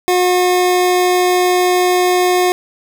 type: tone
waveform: 25% pulse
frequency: 361.3 Hz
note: F#4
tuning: 41 cents flat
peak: -7 dBFS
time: 0.08-2.52 s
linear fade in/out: 0 ms
effects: none